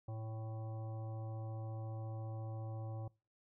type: harmonic tone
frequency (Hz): 110.7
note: A2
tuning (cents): +11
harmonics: 1 / 3 / 5 / 7 / 9 / 10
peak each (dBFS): -41 / -55 / -53 / -55 / -65 / -65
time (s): 0.08-3.08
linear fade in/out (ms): 5
effects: noise-tail reverb RT60 0.3 s tail -23 dB re dry